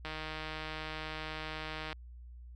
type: click train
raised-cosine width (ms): 0.3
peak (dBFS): -24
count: 294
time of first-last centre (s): 0.05-1.928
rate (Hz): 156
effects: added 60 Hz sine -47 dBFS peak until 2.55 s